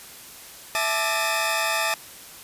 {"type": "tone cluster", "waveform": "sawtooth", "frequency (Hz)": [659, 867, 1185, 1804, 2523], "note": ["E5", "A5", "D6", "A6", "D#7"], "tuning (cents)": [-1, -26, 15, 43, 23], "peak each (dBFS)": -25, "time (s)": [0.75, 1.94], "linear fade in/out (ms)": 0, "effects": ["white hiss -43 dBFS RMS until 2.43 s", "resampled to 32000 Hz"]}